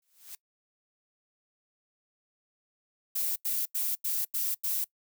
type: noise with exponential growth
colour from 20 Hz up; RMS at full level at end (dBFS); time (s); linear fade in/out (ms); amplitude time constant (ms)
blue; -40; 0.02-0.35; 2; 70
type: noise bursts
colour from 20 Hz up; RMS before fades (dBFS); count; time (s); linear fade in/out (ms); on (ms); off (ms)
violet; -30; 6; 3.15-4.845; 10; 210; 87
effects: noise-tail reverb RT60 0.1 s tail -22 dB re dry